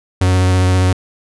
45% pulse tone with vibrato, 92.2 Hz, F#2, 6 cents flat, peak -10 dBFS, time 0.21-0.93 s, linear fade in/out 5 ms, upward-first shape sine, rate 15 Hz, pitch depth 19 cents each way, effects resampled to 24000 Hz

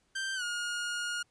sawtooth tone with pitch glide, 1568 to 1429.6 Hz, G6 to F6, 0 to +40 cents, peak -29 dBFS, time 0.15-1.23 s, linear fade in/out 10 ms, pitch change -160 cents, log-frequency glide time 0.35-0.43 s, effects pink hiss -72 dBFS RMS until 1.3 s + resampled to 22050 Hz

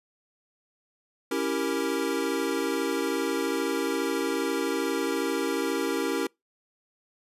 square chord, C# diminished seventh, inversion none, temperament equal, 277.2 / 329.6 / 392 / 466.2 Hz, C#4 / E4 / G4 / Bb4, 0 / 0 / 0 / 0 cents, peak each -32 dBFS, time 1.31-6.27 s, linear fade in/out 5 ms, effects noise-tail reverb RT60 0.2 s tail -26 dB re dry + resampled to 32000 Hz

